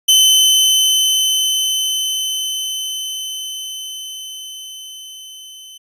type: tone with level ramp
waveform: sawtooth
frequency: 3051 Hz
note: G7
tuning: 48 cents flat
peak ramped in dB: -4 to -32 dBFS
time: 0.08-5.78 s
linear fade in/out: 10 ms
effects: resampled to 32000 Hz